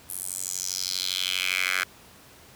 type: tone with high-pass filter sweep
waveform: 10% pulse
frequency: 92.5 Hz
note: F#2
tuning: in tune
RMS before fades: -29 dBFS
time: 0.09-1.84 s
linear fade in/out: 5 ms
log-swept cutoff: 11000 to 1700 Hz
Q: 3.3
effects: pink hiss -51 dBFS RMS until 2.55 s + high-pass 60 Hz 12 dB/octave